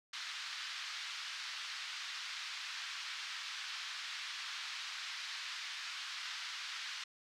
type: band-pass noise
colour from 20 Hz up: white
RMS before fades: -44 dBFS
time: 0.13-7.04 s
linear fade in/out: 5 ms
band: 1200 to 4800 Hz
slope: 24 dB/octave
effects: none